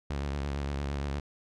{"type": "tone with vibrato", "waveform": "sawtooth", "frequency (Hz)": 70.5, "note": "C#2", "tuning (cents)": 30, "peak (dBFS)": -27, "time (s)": [0.1, 1.2], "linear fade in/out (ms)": 5, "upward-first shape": "triangle", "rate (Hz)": 8.7, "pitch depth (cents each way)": 73, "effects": ["low-pass 6000 Hz 12 dB/octave"]}